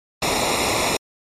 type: noise with comb filter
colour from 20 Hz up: pink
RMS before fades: -20 dBFS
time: 0.22-0.97 s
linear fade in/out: 5 ms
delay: 0.64 ms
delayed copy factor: -0.85
effects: low-pass 9000 Hz 12 dB/octave + MP3 64 kbps